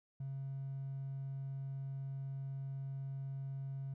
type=tone with hard clipping; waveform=triangle; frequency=136 Hz; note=C#3; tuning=33 cents flat; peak=-40 dBFS; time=0.2-3.94 s; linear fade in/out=5 ms; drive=4 dB; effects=none